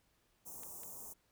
white band-stop noise, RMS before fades -49 dBFS, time 0.45-1.14 s, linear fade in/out 20 ms, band 1100 to 6200 Hz, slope 48 dB/octave
clicks, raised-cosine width 0.2 ms, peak -37 dBFS, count 2, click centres 0.634 / 0.834 s
effects pink hiss -75 dBFS RMS until 1.31 s

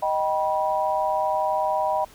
sine chord, Eb augmented, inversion none, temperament just, 622.3 / 777.8 / 972.3 Hz, Eb5 / G5 / B5, 0 / -14 / -27 cents, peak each -25 dBFS, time 0.02-2.05 s, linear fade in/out 10 ms, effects pink hiss -50 dBFS RMS until 2.14 s

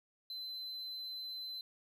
triangle tone, 4054 Hz, B7, 45 cents sharp, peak -40 dBFS, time 0.3-1.61 s, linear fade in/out 2 ms, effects 12-bit

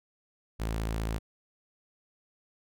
sawtooth tone, 55 Hz, A1, in tune, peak -26 dBFS, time 0.59-1.19 s, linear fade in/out 20 ms, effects none

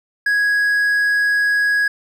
triangle tone, 1661.2 Hz, G#6, in tune, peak -12 dBFS, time 0.26-1.88 s, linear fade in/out 5 ms, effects none

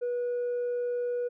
triangle tone with tanh clipping, 486.4 Hz, B4, 26 cents flat, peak -28 dBFS, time 0.01-1.29 s, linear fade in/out 20 ms, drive 6 dB, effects none

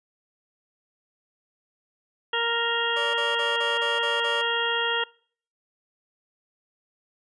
harmonic tone, 466.2 Hz, A#4, in tune, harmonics 1 / 2 / 3 / 4 / 6 / 7, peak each -30 / -30 / -30 / -30 / -30 / -30 dBFS, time 2.33-5.04 s, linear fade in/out 5 ms
30% pulse tone bursts, 578 Hz, D5, 28 cents flat, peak -29 dBFS, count 7, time 2.96-4.418 s, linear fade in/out 10 ms, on 180 ms, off 33 ms
effects noise-tail reverb RT60 0.5 s tail -24 dB re dry + resampled to 22050 Hz

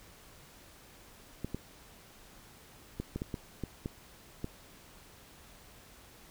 clicks, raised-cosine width 3 ms, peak -22 dBFS, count 9, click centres 1.446 / 1.546 / 3 / 3.16 / 3.219 / 3.342 / 3.637 / 3.859 / 4.444 s, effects pink hiss -56 dBFS RMS until 6.3 s

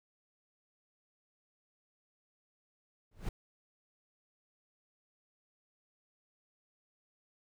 brown noise with exponential growth, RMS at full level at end -31 dBFS, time 3.11-3.29 s, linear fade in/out 5 ms, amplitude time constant 37 ms, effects none

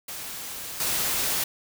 white noise with level steps, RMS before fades -36 / -26 dBFS, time 0.08-1.44 s, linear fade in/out 5 ms, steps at 0.8 s, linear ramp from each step 2 ms, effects none

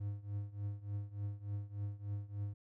triangle tone with tremolo, 101.9 Hz, G#2, 32 cents flat, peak -33 dBFS, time 0-2.54 s, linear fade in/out 10 ms, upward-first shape triangle, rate 3.4 Hz, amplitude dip 90%, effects none

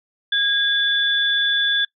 sine tone pair together, 1636 / 3462 Hz, G#6 / A7, -26 / -29 cents, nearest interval octave + minor second, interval 1297 cents, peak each -20 / -18 dBFS, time 0.32-1.85 s, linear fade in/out 5 ms, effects noise-tail reverb RT60 0.1 s tail -23 dB re dry

